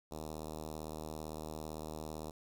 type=tone with notch filter; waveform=5% pulse; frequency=77.78 Hz; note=D#2; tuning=in tune; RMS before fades=-44 dBFS; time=0.11-2.31 s; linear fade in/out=5 ms; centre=2100 Hz; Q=0.57; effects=none